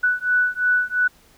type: beating tone pair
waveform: sine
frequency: 1482 / 1484.9 Hz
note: F#6 / F#6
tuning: +2 / +6 cents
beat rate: 2.9 Hz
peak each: -20 dBFS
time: 0.03-1.08 s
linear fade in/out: 10 ms
effects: pink hiss -54 dBFS RMS until 1.37 s